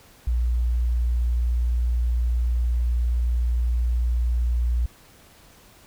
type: tone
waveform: sine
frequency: 59.7 Hz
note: A#1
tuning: 42 cents sharp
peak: -19 dBFS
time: 0.27-4.86 s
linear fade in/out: 5 ms
effects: pink hiss -52 dBFS RMS until 5.86 s